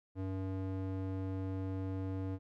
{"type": "tone with band-pass filter", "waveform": "square", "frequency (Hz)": 94.9, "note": "F#2", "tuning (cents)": 44, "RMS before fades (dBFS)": -38, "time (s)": [0.15, 2.39], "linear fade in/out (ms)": 50, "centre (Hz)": 250, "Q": 0.79, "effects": []}